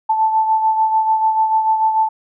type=beating tone pair; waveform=sine; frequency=878 / 884.8 Hz; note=A5 / A5; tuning=-4 / +9 cents; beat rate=6.8 Hz; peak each=-13 / -22 dBFS; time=0.09-2.09 s; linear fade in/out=10 ms; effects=none